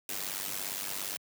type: noise with amplitude modulation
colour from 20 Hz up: white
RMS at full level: -33 dBFS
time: 0.09-1.17 s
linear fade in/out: 2 ms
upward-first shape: sine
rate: 97.4 Hz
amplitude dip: 80%
effects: high-pass 100 Hz 12 dB/octave